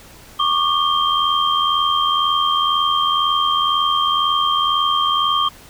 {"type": "tone cluster", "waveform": "sine", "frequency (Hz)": [1113, 1195, 3174], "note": ["C#6", "D6", "G7"], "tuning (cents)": [7, 30, 21], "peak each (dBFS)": -19, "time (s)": [0.39, 5.49], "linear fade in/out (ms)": 10, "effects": ["pink hiss -43 dBFS RMS until 5.69 s"]}